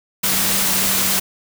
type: tone in noise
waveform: sine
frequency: 191 Hz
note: G3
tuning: 45 cents flat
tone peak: -29 dBFS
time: 0.23-1.2 s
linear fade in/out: 10 ms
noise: white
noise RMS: -18 dBFS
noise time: 0.23-1.2 s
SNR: -14 dB
effects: none